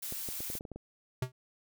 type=noise; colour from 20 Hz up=blue; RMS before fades=-39 dBFS; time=0.02-0.59 s; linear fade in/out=10 ms
type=clicks; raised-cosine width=2 ms; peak=-29 dBFS; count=9; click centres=0.124 / 0.288 / 0.405 / 0.501 / 0.553 / 0.609 / 0.652 / 0.717 / 0.76 s
type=tone with exponential decay; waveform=square; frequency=127.6 Hz; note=C3; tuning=43 cents flat; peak=-28 dBFS; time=1.22-1.32 s; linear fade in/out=5 ms; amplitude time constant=21 ms
effects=none